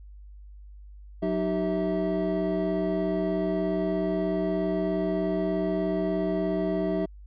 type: tone cluster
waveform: triangle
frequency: 183.4 / 310.1 / 386.9 / 649 Hz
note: F#3 / D#4 / G4 / E5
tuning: -15 / -6 / -23 / -27 cents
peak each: -28 dBFS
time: 1.22-7.06 s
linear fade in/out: 10 ms
effects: added 50 Hz sine -43 dBFS peak until 7.26 s + resampled to 11025 Hz